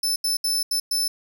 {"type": "tone bursts at uneven times", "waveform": "sawtooth", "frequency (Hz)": 5274, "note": "E8", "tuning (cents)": 0, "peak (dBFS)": -18, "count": 5, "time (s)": [[0.03, 0.16], [0.24, 0.37], [0.44, 0.63], [0.71, 0.8], [0.91, 1.08]], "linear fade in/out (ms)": 5, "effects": []}